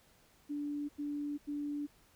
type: tone bursts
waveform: sine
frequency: 291.2 Hz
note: D4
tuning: 15 cents flat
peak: -35 dBFS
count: 3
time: 0.49-1.87 s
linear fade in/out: 20 ms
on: 400 ms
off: 90 ms
effects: pink hiss -66 dBFS RMS until 2.15 s